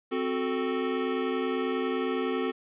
square chord, F# diminished, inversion second, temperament equal, 261.6 / 370 / 440 Hz, C4 / F#4 / A4, 0 / 0 / 0 cents, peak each -32 dBFS, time 0.11-2.52 s, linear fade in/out 20 ms, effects resampled to 8000 Hz + 10-bit

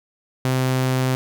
sawtooth tone, 129.5 Hz, C3, 17 cents flat, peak -14 dBFS, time 0.45-1.15 s, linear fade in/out 0 ms, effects none

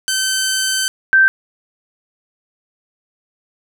10% pulse / sine tone pair in turn, 1539 / 1558.7 Hz, G6 / G6, -32 / -10 cents, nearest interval unison, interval 22 cents, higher second, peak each -7 dBFS, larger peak neither, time 0.08-0.88 / 1.13-1.28 s, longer first, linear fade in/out 0 ms, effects none

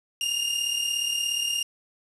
sawtooth tone pair together, 2794 / 2831 Hz, F7 / F7, 0 / +23 cents, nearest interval unison, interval 23 cents, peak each -26 / -23 dBFS, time 0.21-1.63 s, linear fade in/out 2 ms, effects resampled to 24000 Hz + 8-bit

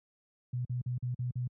sine tone bursts, 123.7 Hz, B2, 3 cents sharp, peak -30 dBFS, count 6, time 0.53-1.475 s, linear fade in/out 5 ms, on 120 ms, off 45 ms, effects high-pass 80 Hz 12 dB/octave

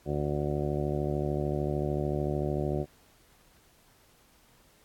harmonic tone, 73.42 Hz, D2, in tune, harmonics 1 / 2 / 3 / 4 / 5 / 6 / 7 / 8 / 9 / 10, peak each -36 / -32 / -38 / -38 / -33 / -43 / -40 / -37 / -47 / -42 dBFS, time 0.05-2.86 s, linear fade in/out 50 ms, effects pink hiss -62 dBFS RMS until 4.84 s + AAC 64 kbps

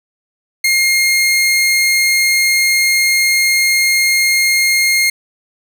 sawtooth tone, 2132 Hz, C7, 32 cents sharp, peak -7 dBFS, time 0.64-5.1 s, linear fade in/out 5 ms, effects none

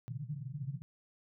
white band-pass noise, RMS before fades -41 dBFS, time 0.08-0.82 s, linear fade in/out 0 ms, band 120 to 160 Hz, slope 96 dB/octave, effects none

